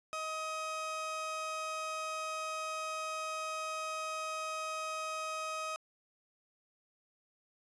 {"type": "tone pair together", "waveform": "30% pulse", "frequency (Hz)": [631, 1262], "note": ["D#5", "D#6"], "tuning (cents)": [24, 24], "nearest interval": "octave", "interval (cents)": 1200, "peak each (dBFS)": [-39, -37], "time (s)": [0.13, 5.76], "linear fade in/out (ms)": 0, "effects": ["resampled to 22050 Hz"]}